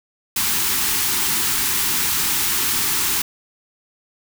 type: band-stop noise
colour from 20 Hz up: white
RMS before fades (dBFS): -20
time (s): 0.36-3.22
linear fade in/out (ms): 5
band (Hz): 430 to 800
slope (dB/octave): 96
effects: none